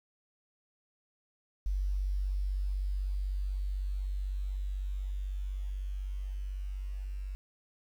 sine tone with level ramp, 48 Hz, G1, 36 cents flat, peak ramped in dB -28 to -35 dBFS, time 1.66-7.35 s, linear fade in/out 0 ms, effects 10-bit

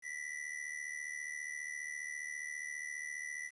square ring-modulated tone, 1975.5 Hz, B6, in tune, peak -38 dBFS, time 0.02-3.51 s, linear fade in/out 50 ms, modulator 37.4 Hz, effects resampled to 24000 Hz + 11-bit

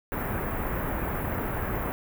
pink band-stop noise, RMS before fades -30 dBFS, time 0.12-1.92 s, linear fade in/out 0 ms, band 1900 to 15000 Hz, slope 24 dB/octave, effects none

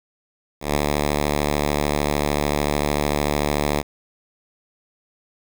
5% pulse tone with ADSR envelope, 73.42 Hz, D2, in tune, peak -6 dBFS, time 0.6-3.83 s, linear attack 150 ms, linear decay 21 ms, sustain -2 dB, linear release 33 ms, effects 8-bit

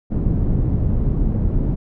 pink low-pass noise, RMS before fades -18 dBFS, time 0.1-1.76 s, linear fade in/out 20 ms, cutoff 220 Hz, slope 12 dB/octave, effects none

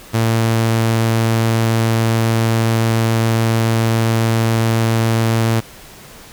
sawtooth tone, 113.4 Hz, A#2, 47 cents flat, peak -9 dBFS, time 0.13-5.61 s, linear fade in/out 20 ms, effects pink hiss -39 dBFS RMS until 6.32 s

